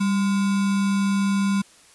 sine tone with sample-and-hold, 197.1 Hz, G3, 10 cents sharp, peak -18 dBFS, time 0-1.62 s, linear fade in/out 10 ms, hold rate 1225 Hz, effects white hiss -52 dBFS RMS until 1.94 s + resampled to 24000 Hz

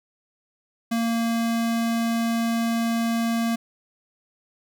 square tone, 230.3 Hz, A#3, 21 cents flat, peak -22 dBFS, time 0.91-3.56 s, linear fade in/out 10 ms, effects none

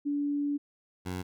sine / 15% pulse tone pair in turn, 288.2 / 91.15 Hz, D4 / F#2, -33 / -25 cents, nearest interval octave + minor sixth, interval 1992 cents, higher first, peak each -27 dBFS, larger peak neither, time 0.05-0.58 / 1.05-1.23 s, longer first, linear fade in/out 20 ms, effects none

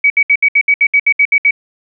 sine tone bursts, 2270 Hz, C#7, 41 cents sharp, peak -6 dBFS, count 12, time 0.04-1.509 s, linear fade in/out 5 ms, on 61 ms, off 67 ms, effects none

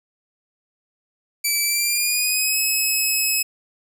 10% pulse tone with pitch glide, 2316 to 2570 Hz, D7 to E7, -25 to -45 cents, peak -10 dBFS, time 1.44-3.43 s, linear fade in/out 10 ms, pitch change +180 cents, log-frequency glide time 1.64-2.58 s, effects none

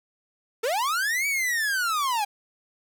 45% pulse linear two-way sweep, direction up then down, 420 to 2298 to 792 Hz, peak -23 dBFS, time 0.63-2.25 s, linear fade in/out 10 ms, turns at 1.27 s, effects none

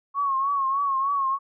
sine tone with vibrato, 1100 Hz, C#6, 14 cents flat, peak -21 dBFS, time 0.14-1.39 s, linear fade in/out 50 ms, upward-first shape triangle, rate 3.3 Hz, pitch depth 74 cents each way, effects none

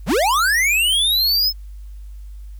square linear sweep, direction up, 105.1 to 5250 Hz, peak -15 dBFS, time 0.06-1.53 s, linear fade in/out 50 ms, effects added 50 Hz sine -32 dBFS peak until 2.59 s + white hiss -60 dBFS RMS until 2.59 s

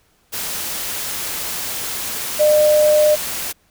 sine tone in noise, 604 Hz, D5, 48 cents sharp, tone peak -10 dBFS, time 2.39-3.16 s, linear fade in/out 20 ms, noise white, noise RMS -25 dBFS, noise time 0.32-3.53 s, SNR +12 dB, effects pink hiss -59 dBFS RMS until 3.7 s

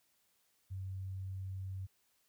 sine tone, 95.1 Hz, F#2, 48 cents sharp, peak -39 dBFS, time 0.7-1.87 s, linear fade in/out 20 ms, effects white hiss -75 dBFS RMS until 2.28 s

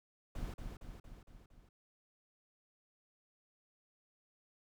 brown noise with echo, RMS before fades -41 dBFS, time 0.35-0.54 s, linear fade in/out 5 ms, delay 230 ms, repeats 5, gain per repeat -4 dB, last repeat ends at 1.69 s, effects none

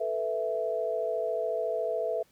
sine chord, A suspended second, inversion none, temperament equal, 440 / 493.9 / 659.3 Hz, A4 / B4 / E5, 0 / 0 / 0 cents, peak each -33 / -33 / -30 dBFS, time 0-2.23 s, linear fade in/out 10 ms, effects pink hiss -65 dBFS RMS until 2.31 s + high-pass 80 Hz 12 dB/octave

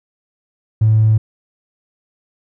triangle tone, 109.2 Hz, A2, 13 cents flat, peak -5 dBFS, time 0.81-1.18 s, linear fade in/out 10 ms, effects tanh soft clip ceiling -6 dBFS

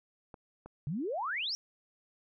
clicks, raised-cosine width 1 ms, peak -33 dBFS, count 2, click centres 0.342 / 0.66 s
sine exponential sweep, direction up, 132 to 5740 Hz, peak -32 dBFS, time 0.87-1.55 s, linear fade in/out 0 ms
effects none

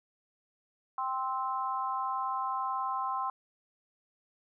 sine chord, C major, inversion second, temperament just, 784.9 / 1046.5 / 1308.1 Hz, G5 / C6 / E6, +2 / 0 / -14 cents, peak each -36 / -32 / -38 dBFS, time 0.98-3.3 s, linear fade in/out 2 ms, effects none

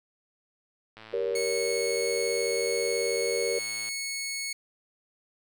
click train, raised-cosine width 0.3 ms, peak -30 dBFS, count 322, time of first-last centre 0.97-3.888 s, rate 110 Hz
sine chord, G diminished, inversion none, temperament just, 392 / 470.4 / 564.5 Hz, G4 / Bb4 / Db5, 0 / +16 / +31 cents, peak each -32 / -28 / -33 dBFS, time 1.13-3.59 s, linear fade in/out 5 ms
15% pulse tone, 2200 Hz, C#7, 14 cents flat, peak -25 dBFS, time 1.35-4.53 s, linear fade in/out 5 ms
effects none

